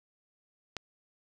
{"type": "click", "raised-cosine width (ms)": 0.2, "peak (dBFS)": -18, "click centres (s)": 0.767, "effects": []}